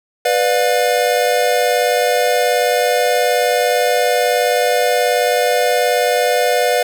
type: chord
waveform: square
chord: B diminished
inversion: none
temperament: just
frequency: 493.9 / 592.7 / 711.2 Hz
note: B4 / D5 / F5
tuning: 0 / +16 / +31 cents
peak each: -17 / -19 / -18 dBFS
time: 0.25-6.83 s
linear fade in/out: 5 ms
effects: none